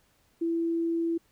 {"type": "tone", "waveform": "sine", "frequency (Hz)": 333.3, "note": "E4", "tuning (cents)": 19, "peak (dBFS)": -25, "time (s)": [0.41, 1.18], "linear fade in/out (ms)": 10, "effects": ["pink hiss -67 dBFS RMS until 1.31 s"]}